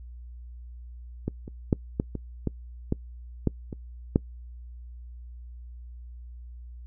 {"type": "clicks", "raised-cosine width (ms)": 3, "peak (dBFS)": [-14, -25, -7, -11, -19, -13, -11, -9, -21, -6], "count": 10, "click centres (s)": [1.28, 1.479, 1.728, 1.999, 2.153, 2.473, 2.924, 3.473, 3.728, 4.159], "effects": ["noise-tail reverb RT60 0.1 s tail -24 dB re dry", "added 60 Hz sine -40 dBFS peak until 6.86 s"]}